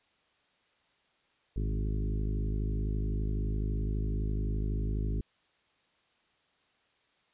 harmonic tone with a mistuned harmonic, 51.91 Hz, G#1, in tune, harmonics 1 / 2 / 3 / 4 / 5 / 6 / 7 / 8, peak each -30 / -36 / -40 / -42 / -44 / -46 / -47 / -48 dBFS, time 1.56-5.21 s, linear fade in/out 5 ms, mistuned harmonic 2, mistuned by +48 cents, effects white hiss -70 dBFS RMS until 7.33 s + resampled to 8000 Hz

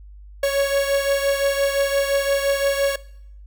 45% pulse beating tone pair, 554.4 / 560.2 Hz, C#5 / C#5, 0 / +18 cents, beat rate 5.8 Hz, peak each -19 / -24 dBFS, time 0.43-2.96 s, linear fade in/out 5 ms, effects noise-tail reverb RT60 0.7 s tail -20 dB re dry + added 50 Hz sine -39 dBFS peak until 3.46 s

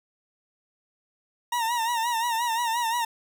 40% pulse tone with vibrato, 932.3 Hz, A#5, in tune, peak -23 dBFS, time 1.52-3.05 s, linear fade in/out 5 ms, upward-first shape sine, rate 5.7 Hz, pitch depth 75 cents each way, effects none

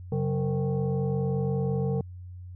sine tone with frequency modulation, 135.6 Hz, C#3, 38 cents flat, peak -24 dBFS, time 0.12-2.01 s, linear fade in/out 2 ms, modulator 320 Hz, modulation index 1.1, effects added 90 Hz sine -39 dBFS peak until 2.55 s

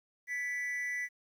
triangle tone with amplitude modulation, 1975.5 Hz, B6, in tune, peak -29 dBFS, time 0.27-1.09 s, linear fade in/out 50 ms, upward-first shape sine, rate 283 Hz, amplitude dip 55%, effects 11-bit

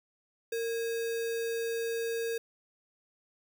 sine tone with sample-and-hold, 460 Hz, A#4, 23 cents flat, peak -30 dBFS, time 0.52-2.38 s, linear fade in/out 5 ms, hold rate 2100 Hz, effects none

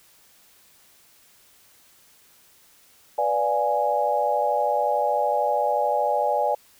sine chord, B diminished seventh, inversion none, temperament equal, 493.9 / 587.3 / 698.5 / 830.6 Hz, B4 / D5 / F5 / Ab5, 0 / 0 / 0 / 0 cents, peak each -28 / -24 / -28 / -23 dBFS, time 3.18-6.55 s, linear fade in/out 5 ms, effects white hiss -56 dBFS RMS until 6.79 s

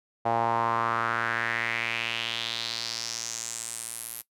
sawtooth tone with band-pass filter sweep, 115.6 Hz, A#2, 14 cents flat, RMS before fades -30 dBFS, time 0.25-4.22 s, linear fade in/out 10 ms, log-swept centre 760 to 12000 Hz, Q 3.6, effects noise-tail reverb RT60 0.1 s tail -18 dB re dry

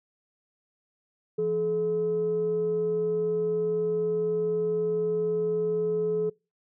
sine tone pair together, 169.85 / 428 Hz, F3 / A4, -48 / -48 cents, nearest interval octave + major third, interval 1600 cents, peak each -33 / -23 dBFS, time 1.38-6.3 s, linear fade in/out 10 ms, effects noise-tail reverb RT60 0.3 s tail -26 dB re dry + tanh soft clip ceiling -19 dBFS

